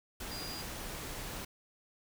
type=tone in noise; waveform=sine; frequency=4844 Hz; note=D#8; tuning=47 cents flat; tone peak=-43 dBFS; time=0.31-0.62 s; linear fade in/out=5 ms; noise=pink; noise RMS=-42 dBFS; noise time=0.2-1.45 s; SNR=-4 dB; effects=none